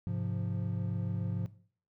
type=chord; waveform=triangle; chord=F minor; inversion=first; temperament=equal; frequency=103.83 / 130.81 / 174.61 Hz; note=Ab2 / C3 / F3; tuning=0 / 0 / 0 cents; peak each=-33 / -36 / -34 dBFS; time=0.07-1.46 s; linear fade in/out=0 ms; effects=noise-tail reverb RT60 0.5 s tail -17 dB re dry